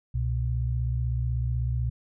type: tone pair together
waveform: sine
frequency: 65.41 / 121.5 Hz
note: C2 / B2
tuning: 0 / -28 cents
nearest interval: major seventh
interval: 1072 cents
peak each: -27 dBFS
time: 0.14-1.9 s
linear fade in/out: 10 ms
effects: none